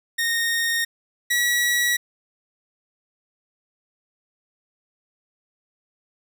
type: tone pair in turn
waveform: sawtooth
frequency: 1851 / 1929.8 Hz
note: A#6 / B6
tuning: -13 / -41 cents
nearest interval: minor second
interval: 72 cents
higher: second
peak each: -17 / -15 dBFS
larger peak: second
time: 0.18-0.85 / 1.3-1.97 s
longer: neither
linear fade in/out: 10 ms
effects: none